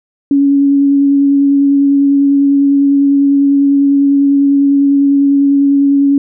sine tone with vibrato, 279.9 Hz, C#4, 17 cents sharp, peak -6 dBFS, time 0.31-6.18 s, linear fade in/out 2 ms, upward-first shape square, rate 10 Hz, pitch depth 9 cents each way, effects none

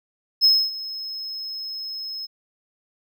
triangle tone with ADSR envelope, 5170 Hz, E8, 34 cents flat, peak -10 dBFS, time 0.41-2.27 s, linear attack 34 ms, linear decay 260 ms, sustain -18 dB, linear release 23 ms, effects none

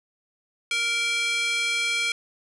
square tone with high-pass filter, 466.2 Hz, A#4, in tune, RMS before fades -25 dBFS, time 0.71-2.12 s, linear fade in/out 2 ms, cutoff 2400 Hz, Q 2.4, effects resampled to 24000 Hz + 8-bit

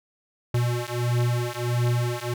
square beating tone pair, 120.1 / 121.6 Hz, B2 / B2, -48 / -26 cents, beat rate 1.5 Hz, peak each -26 dBFS, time 0.54-2.34 s, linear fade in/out 5 ms, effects none

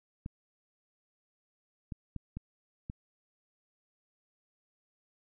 clicks, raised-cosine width 5 ms, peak -26 dBFS, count 5, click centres 0.261 / 1.922 / 2.163 / 2.37 / 2.899 s, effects none

